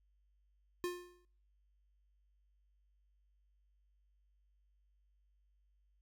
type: tone with exponential decay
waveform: square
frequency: 354.8 Hz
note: F4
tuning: 27 cents sharp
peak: -34 dBFS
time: 0.84-1.25 s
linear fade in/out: 0 ms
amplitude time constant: 87 ms
effects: noise-tail reverb RT60 0.5 s tail -22 dB re dry + added 50 Hz sine -70 dBFS peak until 6.01 s